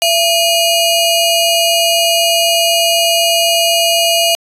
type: ring-modulated tone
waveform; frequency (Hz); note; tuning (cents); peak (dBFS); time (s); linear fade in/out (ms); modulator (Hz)
sawtooth; 1784; A6; +23; -3; 0.02-4.35; 0; 1110
effects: resampled to 32000 Hz